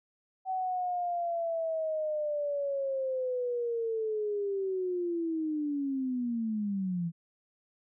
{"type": "linear sweep", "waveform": "sine", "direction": "down", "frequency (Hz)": [759, 164.4], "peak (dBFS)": -29, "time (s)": [0.45, 7.12], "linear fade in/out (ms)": 50, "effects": []}